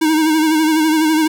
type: tone with vibrato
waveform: square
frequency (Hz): 313.7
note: D#4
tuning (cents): +14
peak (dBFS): -12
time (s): 0.01-1.28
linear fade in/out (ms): 10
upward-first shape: sine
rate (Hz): 12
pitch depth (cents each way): 48
effects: none